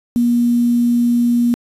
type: tone with quantisation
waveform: sine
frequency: 239 Hz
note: A#3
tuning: 43 cents sharp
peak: -11 dBFS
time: 0.16-1.54 s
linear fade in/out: 0 ms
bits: 6
effects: resampled to 32000 Hz